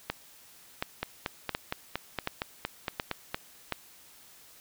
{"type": "two click trains", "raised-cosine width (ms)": 0.3, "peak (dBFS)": [-14, -13], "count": [11, 6], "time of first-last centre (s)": [[1.03, 3.345], [0.1, 3.723]], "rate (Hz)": [4.32, 1.38], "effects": ["white hiss -55 dBFS RMS until 4.6 s"]}